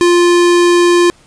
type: tone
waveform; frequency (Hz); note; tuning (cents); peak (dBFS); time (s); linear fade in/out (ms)
square; 349.2; F4; 0; -7; 0.01-1.1; 0
effects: pink hiss -47 dBFS RMS until 1.26 s + resampled to 22050 Hz